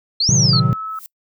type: exponential two-way sweep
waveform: sine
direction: up then down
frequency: 4083 to 6690 to 4083 Hz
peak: -14 dBFS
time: 0.2-0.6 s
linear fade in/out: 5 ms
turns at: 0.33 s
type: chord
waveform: triangle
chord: A diminished seventh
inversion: none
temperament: equal with one note detuned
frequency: 111.73 / 130.81 / 155.56 / 185 Hz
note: A2 / C3 / Eb3 / Gb3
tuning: +27 / 0 / 0 / 0 cents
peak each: -18 / -15 / -17 / -19 dBFS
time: 0.29-0.73 s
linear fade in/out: 0 ms
type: tone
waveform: sine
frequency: 1299 Hz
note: E6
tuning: 26 cents flat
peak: -24 dBFS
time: 0.53-0.99 s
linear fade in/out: 2 ms
type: noise with exponential growth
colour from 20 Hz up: violet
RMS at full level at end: -32 dBFS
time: 0.84-1.06 s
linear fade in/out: 0 ms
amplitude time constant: 46 ms
effects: noise-tail reverb RT60 0.1 s tail -25 dB re dry